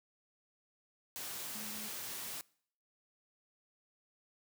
sine tone in noise, 213.4 Hz, G#3, 47 cents sharp, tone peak -49 dBFS, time 1.55-1.88 s, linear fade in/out 0 ms, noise white, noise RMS -43 dBFS, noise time 1.16-2.41 s, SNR -9 dB, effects noise-tail reverb RT60 0.6 s tail -24 dB re dry + high-pass 100 Hz 12 dB/octave

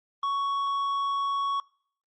sine tone with tanh clipping, 1114 Hz, C#6, 8 cents sharp, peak -26 dBFS, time 0.23-1.6 s, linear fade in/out 2 ms, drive 6 dB, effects noise-tail reverb RT60 0.6 s tail -26 dB re dry + Opus 32 kbps

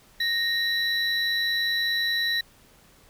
triangle tone pair together, 1858 / 3945 Hz, A#6 / B7, -6 / -3 cents, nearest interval octave + minor second, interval 1303 cents, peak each -24 dBFS, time 0.2-2.41 s, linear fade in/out 5 ms, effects pink hiss -56 dBFS RMS until 3.09 s

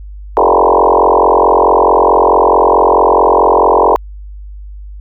sine tone with frequency modulation, 698.5 Hz, F5, in tune, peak -5 dBFS, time 0.37-3.96 s, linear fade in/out 0 ms, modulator 44.6 Hz, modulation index 7.3, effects added 50 Hz sine -26 dBFS peak until 5 s

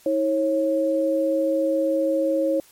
sine tone pair together, 320 / 545.3 Hz, D#4 / C#5, +49 / -29 cents, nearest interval major sixth, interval 922 cents, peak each -23 / -20 dBFS, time 0.06-2.6 s, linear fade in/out 2 ms, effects white hiss -53 dBFS RMS until 2.71 s + MP3 64 kbps

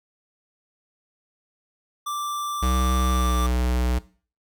square tone, 1174.7 Hz, D6, in tune, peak -27 dBFS, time 2.06-3.47 s, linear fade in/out 10 ms
square tone with pitch glide, 63.9 to 61.65 Hz, C2 to B1, -40 to -2 cents, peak -21 dBFS, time 2.62-3.99 s, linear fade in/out 10 ms, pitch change -62 cents, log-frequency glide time 3.08-3.37 s
effects noise-tail reverb RT60 0.4 s tail -18 dB re dry

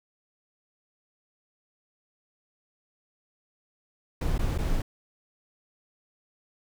brown noise with dropouts, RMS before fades -26 dBFS, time 4.21-4.82 s, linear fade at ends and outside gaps 5 ms, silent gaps 4.381-4.391 / 4.579-4.585 s, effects none

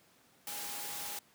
sine tone in noise, 821 Hz, G#5, 20 cents flat, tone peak -50 dBFS, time 0.47-1.19 s, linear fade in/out 2 ms, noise white, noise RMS -41 dBFS, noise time 0.47-1.19 s, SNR -12 dB, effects pink hiss -65 dBFS RMS until 1.34 s + high-pass 150 Hz 12 dB/octave

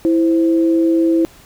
sine tone pair together, 329.7 / 523 Hz, E4 / C5, 0 / -1 cents, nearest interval minor sixth, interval 799 cents, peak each -11 / -22 dBFS, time 0.05-1.25 s, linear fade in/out 0 ms, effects pink hiss -45 dBFS RMS until 1.45 s

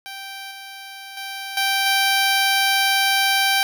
10% pulse tone with level steps, 782 Hz, G5, 4 cents flat, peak -24 / -27 / -21 / -10 / -8 dBFS, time 0.06-3.63 s, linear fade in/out 0 ms, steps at 0.51 / 1.17 / 1.57 / 1.86 s, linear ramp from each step 2 ms, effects none

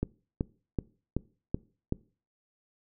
click train, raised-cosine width 3 ms, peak -15 dBFS, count 6, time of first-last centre 0.03-1.924 s, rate 2.64 Hz, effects noise-tail reverb RT60 0.4 s tail -22 dB re dry

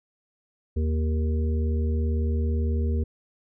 harmonic tone, 78.1 Hz, D#2, 7 cents sharp, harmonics 1 / 3 / 5 / 6, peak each -22 / -32 / -36 / -38 dBFS, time 0.76-3.04 s, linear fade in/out 10 ms, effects none

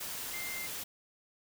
sine tone in noise, 2094 Hz, C7, 1 cent sharp, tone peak -40 dBFS, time 0.33-0.67 s, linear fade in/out 10 ms, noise white, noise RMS -40 dBFS, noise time 0-0.84 s, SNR -3 dB, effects none

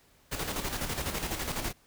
pink noise with tremolo, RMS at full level -32 dBFS, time 0.31-1.73 s, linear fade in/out 20 ms, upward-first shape square, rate 12 Hz, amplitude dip 50%, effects pink hiss -63 dBFS RMS until 1.86 s

